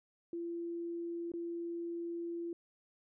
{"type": "tone with dropouts", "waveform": "sine", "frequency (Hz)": 340.3, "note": "F4", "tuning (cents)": -45, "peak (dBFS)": -37, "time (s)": [0.33, 2.53], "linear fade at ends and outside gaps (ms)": 2, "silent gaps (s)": [1.318, 1.337], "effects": []}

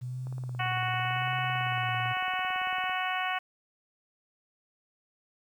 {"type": "tone with vibrato", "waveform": "sine", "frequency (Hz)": 123.47, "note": "B2", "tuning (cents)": 0, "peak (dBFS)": -33, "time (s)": [0.01, 2.14], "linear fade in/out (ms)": 20, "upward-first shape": "sine", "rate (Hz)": 0.9, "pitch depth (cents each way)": 69}
{"type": "click train", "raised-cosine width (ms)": 1, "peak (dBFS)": -34, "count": 48, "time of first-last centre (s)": [0.27, 2.896], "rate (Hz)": 17.9}
{"type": "harmonic tone", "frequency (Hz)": 370, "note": "F#4", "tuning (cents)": 0, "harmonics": [2, 3, 4, 5, 6, 7, 8], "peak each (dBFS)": [-33, -35, -36, -37, -38, -38, -39], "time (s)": [0.59, 3.39], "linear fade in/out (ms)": 10}
{"effects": ["10-bit"]}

